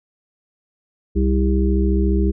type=harmonic tone with a mistuned harmonic; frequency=65.1 Hz; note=C2; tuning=8 cents flat; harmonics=1 / 3 / 5 / 6; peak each=-16 / -21 / -23 / -24 dBFS; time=1.15-2.32 s; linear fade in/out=20 ms; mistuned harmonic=6; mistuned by=+40 cents; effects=none